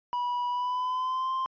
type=tone with pitch glide; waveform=triangle; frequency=977 to 1047.1 Hz; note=B5 to C6; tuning=-19 to +1 cents; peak=-25 dBFS; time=0.13-1.46 s; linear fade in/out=0 ms; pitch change=+120 cents; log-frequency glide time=0.49-1.32 s; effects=resampled to 11025 Hz